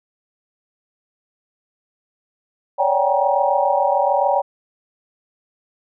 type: tone cluster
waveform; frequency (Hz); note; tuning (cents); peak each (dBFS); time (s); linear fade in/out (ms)
sine; 557 / 584 / 765 / 806 / 947; C#5 / D5 / G5 / G5 / A#5; +8 / -10 / -42 / +48 / +27; -21; 2.78-4.42; 20
effects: none